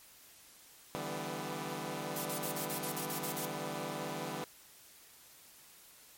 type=chord; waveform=10% pulse; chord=E minor seventh; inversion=third; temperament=equal with one note detuned; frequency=146.83 / 164.81 / 196 / 249.8 Hz; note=D3 / E3 / G3 / B3; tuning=0 / 0 / 0 / +20 cents; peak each=-35 dBFS; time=0.95-4.44 s; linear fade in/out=0 ms
type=noise bursts; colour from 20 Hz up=blue; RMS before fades=-39 dBFS; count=10; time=2.16-3.454 s; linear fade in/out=2 ms; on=88 ms; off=46 ms
effects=white hiss -58 dBFS RMS until 6.17 s + MP3 64 kbps